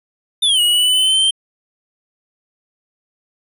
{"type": "linear two-way sweep", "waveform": "square", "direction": "down then up", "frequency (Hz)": [3632, 2885, 3150], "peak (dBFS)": -12, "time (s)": [0.42, 1.31], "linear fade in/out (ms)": 10, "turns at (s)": 0.61, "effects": ["resampled to 32000 Hz"]}